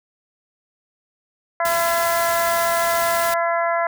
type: harmonic tone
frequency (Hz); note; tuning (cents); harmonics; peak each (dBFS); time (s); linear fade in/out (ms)
338.3; E4; +45; 2 / 3 / 4 / 5 / 6; -20 / -24 / -26 / -28 / -30; 1.6-3.87; 2
type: noise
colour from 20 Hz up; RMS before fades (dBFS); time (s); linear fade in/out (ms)
white; -27; 1.65-3.34; 2
effects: none